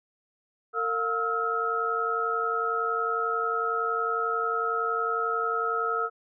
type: tone cluster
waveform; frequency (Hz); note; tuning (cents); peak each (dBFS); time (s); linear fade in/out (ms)
sine; 456 / 707 / 1294 / 1385; A#4 / F5 / E6 / F6; -38 / +21 / -32 / -15; -31 / -36 / -27 / -32; 0.73-6.1; 50
effects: none